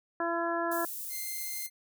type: harmonic tone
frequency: 337.9 Hz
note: E4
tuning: 43 cents sharp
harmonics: 1 / 2 / 3 / 4 / 5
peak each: -34 / -33 / -35 / -37 / -37 dBFS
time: 0.2-0.85 s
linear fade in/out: 2 ms
type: high-pass noise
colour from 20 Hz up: white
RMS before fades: -39 dBFS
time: 0.71-1.67 s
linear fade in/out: 10 ms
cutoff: 10000 Hz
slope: 12 dB/octave
type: tone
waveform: 5% pulse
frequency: 2093 Hz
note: C7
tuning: in tune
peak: -28 dBFS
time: 1.09-1.7 s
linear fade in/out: 50 ms
effects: none